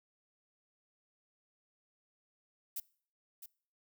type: noise with echo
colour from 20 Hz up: violet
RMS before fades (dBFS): -39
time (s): 2.76-2.8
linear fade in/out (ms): 5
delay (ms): 660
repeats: 1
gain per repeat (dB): -10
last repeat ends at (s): 3.46
effects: noise-tail reverb RT60 0.5 s tail -23 dB re dry